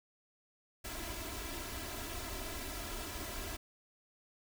pink noise with comb filter, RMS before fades -42 dBFS, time 0.84-3.57 s, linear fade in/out 10 ms, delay 3 ms, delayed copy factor +0.85, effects none

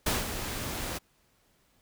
pink noise with ADSR envelope, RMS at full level -26 dBFS, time 0.06-0.99 s, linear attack 6 ms, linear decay 180 ms, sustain -9 dB, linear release 20 ms, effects pink hiss -68 dBFS RMS until 1.81 s

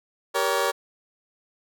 20% pulse chord, G diminished, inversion none, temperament just, 392 / 470.4 / 564.5 Hz, G4 / Bb4 / Db5, 0 / +16 / +31 cents, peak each -23 / -21 / -20 dBFS, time 0.34-0.72 s, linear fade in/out 20 ms, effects none

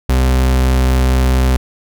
40% pulse tone, 64.2 Hz, C2, 32 cents flat, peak -9 dBFS, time 0.09-1.57 s, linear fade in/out 5 ms, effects none

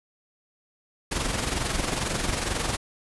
pink noise with amplitude modulation, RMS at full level -25 dBFS, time 1.11-2.77 s, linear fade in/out 10 ms, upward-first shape sine, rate 22.2 Hz, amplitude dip 55%, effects resampled to 24000 Hz

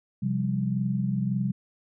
sine chord, C suspended fourth, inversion none, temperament just, 130.81 / 174.42 / 196.22 Hz, C3 / F3 / G3, 0 / -2 / +2 cents, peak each -28 / -31 / -27 dBFS, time 0.22-1.52 s, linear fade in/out 10 ms, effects none

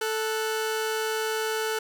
sawtooth tone pair together, 440 / 1480 Hz, A4 / F#6, 0 / 0 cents, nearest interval octave + major sixth, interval 2100 cents, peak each -23 / -29 dBFS, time 0.01-1.79 s, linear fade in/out 5 ms, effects none

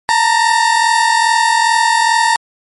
30% pulse tone pair together, 896 / 938.4 Hz, A5 / A#5, +31 / +11 cents, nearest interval minor second, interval 80 cents, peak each -10 dBFS, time 0.09-2.36 s, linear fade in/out 0 ms, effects MP3 48 kbps

